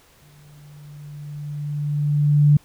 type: tone with exponential growth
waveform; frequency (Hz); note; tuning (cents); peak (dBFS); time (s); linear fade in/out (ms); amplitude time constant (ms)
sine; 146.83; D3; 0; -9; 0.22-2.57; 5; 510
effects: pink hiss -54 dBFS RMS until 2.64 s